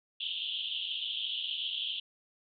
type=band-pass noise; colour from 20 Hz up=white; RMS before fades=-36 dBFS; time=0.2-2 s; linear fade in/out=5 ms; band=2900 to 3500 Hz; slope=96 dB/octave; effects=none